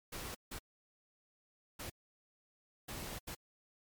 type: noise bursts at uneven times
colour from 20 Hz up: pink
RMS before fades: -44 dBFS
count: 5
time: 0.12-0.35 / 0.51-0.59 / 1.79-1.9 / 2.88-3.19 / 3.27-3.35 s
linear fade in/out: 10 ms
effects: MP3 96 kbps